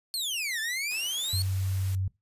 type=exponential two-way sweep; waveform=sawtooth; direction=down then up; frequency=4435 to 1725 to 4435 Hz; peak=-26 dBFS; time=0.14-1.42 s; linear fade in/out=0 ms; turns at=0.6 s
type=high-pass noise; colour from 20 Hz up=white; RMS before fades=-45 dBFS; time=0.91-1.95 s; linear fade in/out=0 ms; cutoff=160 Hz; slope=12 dB/octave
type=tone; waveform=sine; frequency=94.9 Hz; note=F#2; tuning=44 cents sharp; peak=-26 dBFS; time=1.33-2.08 s; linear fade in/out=5 ms
effects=noise-tail reverb RT60 0.2 s tail -20 dB re dry + resampled to 32000 Hz